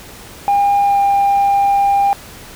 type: tone with pitch glide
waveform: sine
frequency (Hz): 806 to 799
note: G5 to G5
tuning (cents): +48 to +33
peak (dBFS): -8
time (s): 0.48-2.13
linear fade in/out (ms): 0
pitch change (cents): -15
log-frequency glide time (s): 0.83-0.99
effects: tanh soft clip ceiling -8 dBFS + pink hiss -36 dBFS RMS until 2.55 s